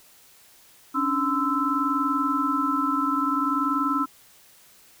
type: tone cluster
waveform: sine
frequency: 274.4 / 294.9 / 1029 / 1319 Hz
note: C#4 / D4 / C6 / E6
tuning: -17 / +7 / -29 / +1 cents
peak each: -27 / -29 / -29 / -24 dBFS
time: 0.94-4.06 s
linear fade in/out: 20 ms
effects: white hiss -54 dBFS RMS until 5 s